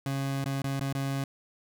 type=tone with dropouts; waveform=30% pulse; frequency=137 Hz; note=C#3; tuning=20 cents flat; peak=-26 dBFS; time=0.06-1.24 s; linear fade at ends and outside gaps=2 ms; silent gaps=0.442-0.458 / 0.62-0.642 / 0.797-0.809 / 0.928-0.95 s; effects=none